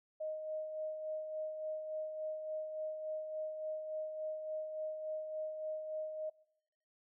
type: tone with tremolo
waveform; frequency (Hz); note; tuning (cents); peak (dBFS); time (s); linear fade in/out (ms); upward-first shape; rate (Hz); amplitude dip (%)
sine; 622.3; D#5; 0; -36; 0.2-6.3; 10; sine; 3.5; 45
effects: noise-tail reverb RT60 0.8 s tail -23 dB re dry